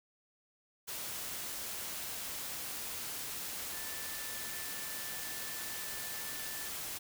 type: tone in noise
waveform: sine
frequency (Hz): 1761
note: A6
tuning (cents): +1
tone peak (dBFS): -49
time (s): 3.72-6.7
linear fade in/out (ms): 20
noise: white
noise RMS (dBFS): -41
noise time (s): 0.87-6.99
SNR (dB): -11
effects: none